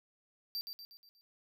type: tone with echo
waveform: square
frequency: 4686 Hz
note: D8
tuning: 5 cents flat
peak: -36 dBFS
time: 0.55-0.61 s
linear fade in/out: 0 ms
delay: 120 ms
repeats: 5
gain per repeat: -6 dB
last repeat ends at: 1.21 s
effects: none